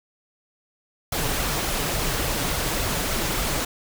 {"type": "noise with flanger", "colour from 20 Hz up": "pink", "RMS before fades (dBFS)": -25, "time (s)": [1.12, 3.65], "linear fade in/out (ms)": 5, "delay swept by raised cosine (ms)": [1.4, 7.1], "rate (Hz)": 3.5, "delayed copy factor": 0.6, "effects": []}